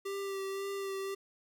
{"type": "tone with vibrato", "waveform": "square", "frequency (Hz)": 392, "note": "G4", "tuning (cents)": 0, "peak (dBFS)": -36, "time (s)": [0.05, 1.15], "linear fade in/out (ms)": 10, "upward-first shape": "sine", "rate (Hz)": 1.9, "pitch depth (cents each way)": 19, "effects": ["12-bit"]}